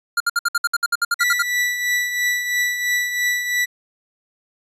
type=tone bursts; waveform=square; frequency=1403 Hz; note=F6; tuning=8 cents sharp; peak=-16 dBFS; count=14; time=0.17-1.425 s; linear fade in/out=5 ms; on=33 ms; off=61 ms
type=tone with tremolo; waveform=40% pulse; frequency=1963 Hz; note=B6; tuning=11 cents flat; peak=-15 dBFS; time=1.19-3.66 s; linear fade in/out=20 ms; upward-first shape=triangle; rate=3 Hz; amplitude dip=60%
effects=resampled to 32000 Hz